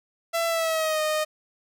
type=tone with pitch glide; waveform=sawtooth; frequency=669 to 617 Hz; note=E5 to D#5; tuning=+25 to -15 cents; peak=-19 dBFS; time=0.33-1.25 s; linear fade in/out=20 ms; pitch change=-140 cents; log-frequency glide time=0.47-1.01 s; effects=none